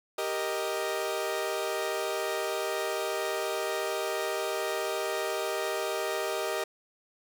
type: chord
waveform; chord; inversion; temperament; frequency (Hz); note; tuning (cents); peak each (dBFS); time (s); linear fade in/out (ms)
sawtooth; Eb major; first; equal; 392 / 466.2 / 622.3; G4 / Bb4 / Eb5; 0 / 0 / 0; -30 / -31 / -29; 0.18-6.64; 5
effects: none